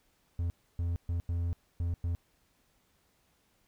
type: tone bursts at uneven times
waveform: triangle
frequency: 85.7 Hz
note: F2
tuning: 32 cents flat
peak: -27 dBFS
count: 6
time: 0.39-0.5 / 0.79-0.96 / 1.09-1.2 / 1.29-1.53 / 1.8-1.94 / 2.04-2.15 s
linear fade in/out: 0 ms
effects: pink hiss -71 dBFS RMS until 3.67 s